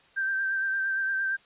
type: tone with vibrato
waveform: sine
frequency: 1568 Hz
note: G6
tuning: in tune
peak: -25 dBFS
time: 0.16-1.37 s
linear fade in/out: 20 ms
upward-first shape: sine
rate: 8.7 Hz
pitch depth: 26 cents each way
effects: white hiss -59 dBFS RMS until 1.45 s + resampled to 8000 Hz